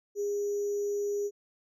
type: tone with sample-and-hold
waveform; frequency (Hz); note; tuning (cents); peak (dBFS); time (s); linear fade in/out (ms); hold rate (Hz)
sine; 408.4; G#4; -29; -28; 0.15-1.31; 50; 6300
effects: low-pass 11000 Hz 12 dB/octave